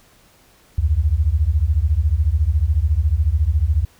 sine beating tone pair, 69.5 / 83.5 Hz, C#2 / E2, +5 / +23 cents, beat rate 14 Hz, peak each -17 dBFS, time 0.78-3.85 s, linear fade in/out 5 ms, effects pink hiss -53 dBFS RMS until 3.99 s

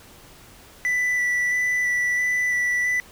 triangle tone with vibrato, 1975.5 Hz, B6, in tune, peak -18 dBFS, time 0.85-3 s, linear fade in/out 0 ms, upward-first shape square, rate 1.5 Hz, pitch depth 10 cents each way, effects pink hiss -48 dBFS RMS until 3.11 s

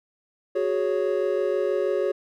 triangle chord, F# suspended second, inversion none, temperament just, 370 / 416.2 / 555 Hz, F#4 / G#4 / C#5, 0 / +4 / +2 cents, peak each -24 dBFS, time 0.55-2.12 s, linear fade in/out 10 ms, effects none

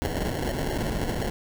pink noise with sample-and-hold, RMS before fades -28 dBFS, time 0.02-1.3 s, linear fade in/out 0 ms, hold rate 1225 Hz, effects none

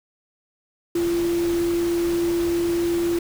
sine tone in noise, 342.1 Hz, F4, 36 cents flat, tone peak -19 dBFS, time 0.95-3.19 s, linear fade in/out 5 ms, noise pink, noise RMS -34 dBFS, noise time 0.95-3.19 s, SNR +12 dB, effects none

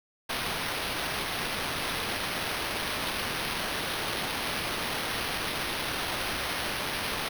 violet noise with sample-and-hold, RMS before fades -32 dBFS, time 0.29-7.29 s, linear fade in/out 10 ms, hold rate 7350 Hz, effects none

